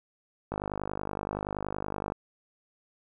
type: click train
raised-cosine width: 1 ms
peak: -18 dBFS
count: 82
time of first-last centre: 0.52-2.121 s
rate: 50.6 Hz
effects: 10-bit